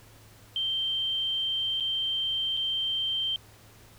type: tone with dropouts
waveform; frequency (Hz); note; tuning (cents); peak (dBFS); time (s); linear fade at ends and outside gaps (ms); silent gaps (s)
sine; 3136; G7; 0; -26; 0.56-3.36; 1; 1.8-1.806 / 2.568-2.572
effects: added 107 Hz sine -55 dBFS peak until 3.98 s + pink hiss -55 dBFS RMS until 3.98 s